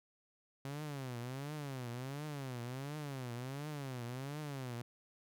sawtooth tone with vibrato, 134.5 Hz, C3, 48 cents sharp, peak -37 dBFS, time 0.65-4.82 s, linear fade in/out 2 ms, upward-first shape triangle, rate 1.4 Hz, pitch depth 240 cents each way, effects none

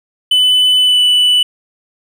triangle tone with pitch glide, 3003 to 2975 Hz, F#7 to F#7, +25 to +9 cents, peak -6 dBFS, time 0.31-1.43 s, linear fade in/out 5 ms, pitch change -16 cents, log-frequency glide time 0.8-1.02 s, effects none

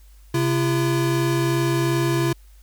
square tone pair together, 134 / 339.3 Hz, C3 / F4, +42 / -50 cents, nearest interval octave + major third, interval 1608 cents, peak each -22 dBFS, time 0.34-2.33 s, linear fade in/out 5 ms, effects added 50 Hz sine -45 dBFS peak until 2.62 s + white hiss -59 dBFS RMS until 2.62 s

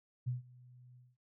sine tone with ADSR envelope, 124.3 Hz, B2, 12 cents sharp, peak -31 dBFS, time 0.26-1.17 s, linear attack 20 ms, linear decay 140 ms, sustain -24 dB, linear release 210 ms, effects none

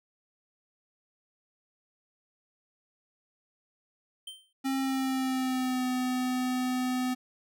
square tone with exponential decay, 3120 Hz, G7, 9 cents flat, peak -37 dBFS, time 4.27-4.53 s, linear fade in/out 5 ms, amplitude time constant 56 ms
square tone with pitch glide, 267.9 to 253.2 Hz, C4 to B3, +41 to +43 cents, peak -28 dBFS, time 4.64-7.15 s, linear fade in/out 20 ms, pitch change -98 cents, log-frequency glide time 4.8-5.86 s
effects none

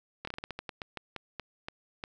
slowing click train, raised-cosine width 0.3 ms, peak -21 dBFS, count 15, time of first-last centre 0.25-2.039 s, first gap 24 ms, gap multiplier 1.23, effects none

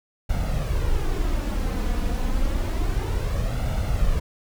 brown noise with flanger, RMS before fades -23 dBFS, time 0.29-4.2 s, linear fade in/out 10 ms, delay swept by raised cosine 1.4 to 4.1 ms, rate 0.29 Hz, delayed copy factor +0.55, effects none

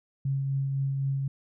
sine tone with tremolo, 136.7 Hz, C#3, 24 cents flat, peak -24 dBFS, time 0.25-1.28 s, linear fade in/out 5 ms, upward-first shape triangle, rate 3.9 Hz, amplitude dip 30%, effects none

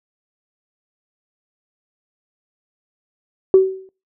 sine tone with exponential decay, 380.1 Hz, F#4, 47 cents sharp, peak -3 dBFS, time 3.54-3.89 s, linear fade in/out 1 ms, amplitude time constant 74 ms, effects noise-tail reverb RT60 0.3 s tail -23 dB re dry + tanh soft clip ceiling 0 dBFS

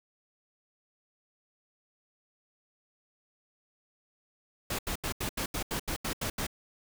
pink noise bursts, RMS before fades -33 dBFS, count 11, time 4.7-6.468 s, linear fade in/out 5 ms, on 88 ms, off 80 ms, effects none

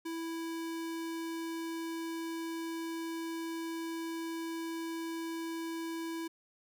square tone, 329.6 Hz, E4, in tune, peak -37 dBFS, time 0.05-6.28 s, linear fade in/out 10 ms, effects none

